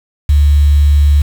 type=tone with quantisation; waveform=sine; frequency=72.6 Hz; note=D2; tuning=19 cents flat; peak=-5 dBFS; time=0.29-1.22 s; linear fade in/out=5 ms; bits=5; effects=none